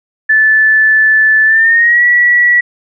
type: tone with pitch glide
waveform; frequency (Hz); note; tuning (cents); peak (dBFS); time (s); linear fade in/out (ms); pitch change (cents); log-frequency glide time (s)
sine; 1747 to 1938.4; A6 to B6; -13 to -33; -5; 0.29-2.61; 10; +180; 1.45-2.04
effects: none